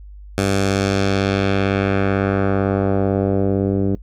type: tone with low-pass filter sweep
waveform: 10% pulse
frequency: 97.9 Hz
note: G2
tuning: 2 cents flat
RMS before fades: -18 dBFS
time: 0.38-3.95 s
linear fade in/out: 0 ms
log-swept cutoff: 10000 to 330 Hz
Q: 1.1
effects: noise-tail reverb RT60 0.1 s tail -21 dB re dry + added 50 Hz sine -35 dBFS peak until 4.02 s